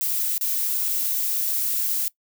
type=noise with dropouts; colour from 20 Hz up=violet; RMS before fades=-24 dBFS; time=0.01-2.08 s; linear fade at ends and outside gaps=0 ms; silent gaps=0.379-0.411 s; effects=noise-tail reverb RT60 0.1 s tail -21 dB re dry